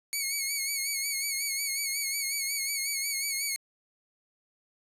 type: tone with vibrato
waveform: 10% pulse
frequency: 2217 Hz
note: C#7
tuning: in tune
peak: -20 dBFS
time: 0.13-3.56 s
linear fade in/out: 0 ms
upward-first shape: sine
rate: 5.5 Hz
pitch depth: 57 cents each way
effects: resampled to 32000 Hz